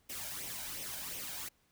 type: noise with flanger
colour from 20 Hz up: white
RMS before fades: -42 dBFS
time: 0.09-1.49 s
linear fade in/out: 10 ms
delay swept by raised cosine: 0.33 to 1.33 ms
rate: 2.8 Hz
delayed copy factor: +0.6
effects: pink hiss -72 dBFS RMS until 1.71 s